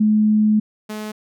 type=tone pair in turn; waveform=sine / sawtooth; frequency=213.6 / 213.6 Hz; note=G#3 / G#3; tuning=+49 / +49 cents; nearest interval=unison; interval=0 cents; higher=neither; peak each=-12 / -23 dBFS; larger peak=first; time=0-0.6 / 0.89-1.12 s; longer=first; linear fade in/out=10 ms; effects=none

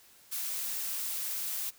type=noise; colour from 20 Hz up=blue; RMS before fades=-35 dBFS; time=0.31-1.71 s; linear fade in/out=20 ms; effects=white hiss -59 dBFS RMS until 1.78 s

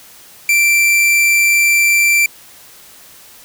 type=tone; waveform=45% pulse; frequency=2349 Hz; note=D7; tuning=in tune; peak=-9 dBFS; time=0.49-2.26 s; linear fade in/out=2 ms; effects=white hiss -41 dBFS RMS until 3.44 s

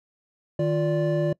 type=tone cluster; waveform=triangle; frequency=155.1 / 349.6 / 583 Hz; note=D#3 / F4 / D5; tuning=-5 / +2 / -13 cents; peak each=-22 / -25 / -23 dBFS; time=0.59-1.33 s; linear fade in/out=5 ms; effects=noise-tail reverb RT60 0.1 s tail -23 dB re dry

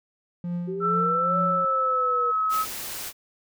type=tone with tremolo; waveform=triangle; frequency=174.61 Hz; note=F3; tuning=in tune; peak=-23 dBFS; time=0.44-1.65 s; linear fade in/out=2 ms; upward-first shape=triangle; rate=2.3 Hz; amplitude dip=75%
type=exponential two-way sweep; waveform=sine; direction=up then down; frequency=370 to 564 to 476.9 Hz; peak=-28 dBFS; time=0.67-2.32 s; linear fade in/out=20 ms; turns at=1.38 s
type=tone with pitch glide; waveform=sine; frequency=1333 to 1283.9 Hz; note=E6 to E6; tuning=+19 to -46 cents; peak=-21 dBFS; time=0.8-2.66 s; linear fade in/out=50 ms; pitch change=-65 cents; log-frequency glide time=1.08-2.42 s
type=noise; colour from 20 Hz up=white; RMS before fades=-34 dBFS; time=2.49-3.13 s; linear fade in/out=50 ms
effects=none

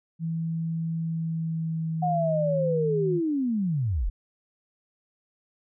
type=tone with pitch glide; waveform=sine; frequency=163.8 to 158.77 Hz; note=E3 to D#3; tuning=-11 to +35 cents; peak=-26 dBFS; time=0.19-3.21 s; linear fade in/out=50 ms; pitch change=-54 cents; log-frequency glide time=0.98-2.89 s
type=linear sweep; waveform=sine; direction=down; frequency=734 to 33.08 Hz; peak=-23 dBFS; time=2.02-4.1 s; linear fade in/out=10 ms
effects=none

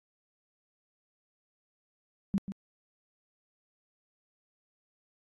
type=tone with echo; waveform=sine; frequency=196 Hz; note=G3; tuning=in tune; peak=-24 dBFS; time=2.34-2.38 s; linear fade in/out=0 ms; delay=140 ms; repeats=1; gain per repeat=-10 dB; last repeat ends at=2.52 s; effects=AAC 32 kbps

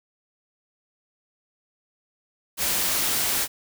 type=noise; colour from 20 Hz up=white; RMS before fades=-24 dBFS; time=2.57-3.48 s; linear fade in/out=50 ms; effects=none

